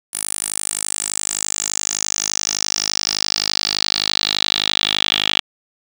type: tone with band-pass filter sweep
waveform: 10% pulse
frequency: 51.7 Hz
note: G#1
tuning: 7 cents flat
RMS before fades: -21 dBFS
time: 0.13-5.4 s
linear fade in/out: 5 ms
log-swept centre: 10000 to 3200 Hz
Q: 5.2
effects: none